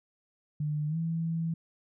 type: tone with pitch glide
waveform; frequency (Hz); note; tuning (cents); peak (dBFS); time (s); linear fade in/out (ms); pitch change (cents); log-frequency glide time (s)
sine; 150 to 164.52; D3 to E3; +37 to -3; -28; 0.6-1.54; 5; +160; 0.88-0.97
effects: none